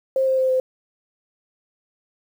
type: tone with pitch steps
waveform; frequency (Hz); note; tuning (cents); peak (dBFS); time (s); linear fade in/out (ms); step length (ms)
sine; 530 / 525.4 / 520.9 / 516.4; C5 / C5 / C5 / C5; +22 / +7 / -8 / -23; -16; 0.16-0.6; 2; 110
effects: 8-bit